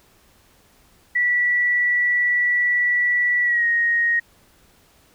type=tone with pitch glide; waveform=sine; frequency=1953 to 1873.4 Hz; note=B6 to A#6; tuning=-20 to +8 cents; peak=-16 dBFS; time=1.15-4.2 s; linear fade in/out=10 ms; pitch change=-72 cents; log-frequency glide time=3.43-3.66 s; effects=pink hiss -56 dBFS RMS until 5.14 s